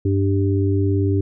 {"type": "harmonic tone", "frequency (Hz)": 98, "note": "G2", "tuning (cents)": 0, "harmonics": [1, 3, 4], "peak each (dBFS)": [-17, -22, -23], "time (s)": [0.05, 1.21], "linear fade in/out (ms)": 5, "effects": []}